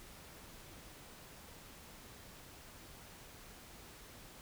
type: silence
effects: pink hiss -55 dBFS RMS until 4.41 s